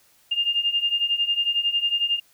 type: beating tone pair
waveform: sine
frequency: 2806 / 2817 Hz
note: F7 / F7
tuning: +8 / +14 cents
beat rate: 11 Hz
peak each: -25 / -22 dBFS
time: 0.31-2.2 s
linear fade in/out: 10 ms
effects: white hiss -59 dBFS RMS until 2.33 s